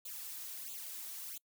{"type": "noise with flanger", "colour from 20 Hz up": "blue", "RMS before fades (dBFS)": -45, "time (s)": [0.05, 1.38], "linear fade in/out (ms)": 5, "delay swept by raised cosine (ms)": [0.27, 3.27], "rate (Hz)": 1.5, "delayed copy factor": 0.9, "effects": ["noise-tail reverb RT60 0.1 s tail -26 dB re dry"]}